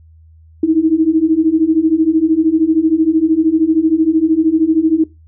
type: beating tone pair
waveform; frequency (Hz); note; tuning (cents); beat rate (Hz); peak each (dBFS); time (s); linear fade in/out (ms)
sine; 311.1 / 324.1; D#4 / E4; 0 / -29; 13; -14 / -11; 0.63-5.04; 5
effects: noise-tail reverb RT60 0.2 s tail -18 dB re dry + added 80 Hz sine -41 dBFS peak until 5.27 s